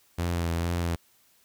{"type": "tone with vibrato", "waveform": "sawtooth", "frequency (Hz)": 85.2, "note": "F2", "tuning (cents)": -42, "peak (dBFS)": -22, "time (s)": [0.18, 0.96], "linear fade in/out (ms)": 10, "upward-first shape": "sine", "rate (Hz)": 2.2, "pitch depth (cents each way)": 31, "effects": ["white hiss -63 dBFS RMS until 1.44 s"]}